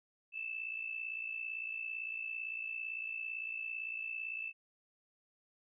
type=tone with amplitude modulation; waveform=sine; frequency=2637 Hz; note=E7; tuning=in tune; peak=-35 dBFS; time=0.32-4.53 s; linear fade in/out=50 ms; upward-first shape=sine; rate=57.8 Hz; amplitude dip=70%; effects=none